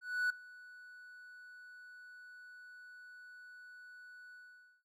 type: tone with ADSR envelope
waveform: triangle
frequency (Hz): 1480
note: F#6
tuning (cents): 0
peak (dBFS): -27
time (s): 0.01-4.83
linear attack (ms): 290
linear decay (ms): 5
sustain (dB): -23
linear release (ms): 500
effects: noise-tail reverb RT60 0.2 s tail -17 dB re dry